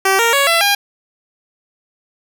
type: tone with pitch steps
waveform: 10% pulse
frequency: 385.7 / 464 / 558.2 / 671.5 / 807.9 Hz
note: G4 / A#4 / C#5 / E5 / G#5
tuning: -28 / -8 / +12 / +32 / -48 cents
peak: -3 dBFS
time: 0.05-0.75 s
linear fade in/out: 5 ms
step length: 140 ms
effects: none